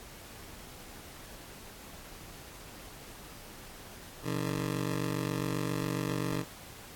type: ring-modulated tone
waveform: 20% pulse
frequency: 148.9 Hz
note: D3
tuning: 24 cents sharp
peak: -23 dBFS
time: 4.23-6.45 s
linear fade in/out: 50 ms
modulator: 23.7 Hz
effects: pink hiss -49 dBFS RMS until 6.95 s + AAC 64 kbps